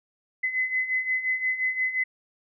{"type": "beating tone pair", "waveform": "sine", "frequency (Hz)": [2026, 2031.7], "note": ["B6", "B6"], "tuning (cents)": [44, 49], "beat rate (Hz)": 5.7, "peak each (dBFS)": [-30, -25], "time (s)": [0.43, 2.04], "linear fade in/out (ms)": 10, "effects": []}